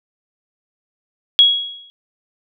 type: tone with exponential decay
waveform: sine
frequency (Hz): 3322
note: G#7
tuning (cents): 0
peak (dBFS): -4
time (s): 1.39-1.9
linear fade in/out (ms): 0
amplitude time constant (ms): 110
effects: none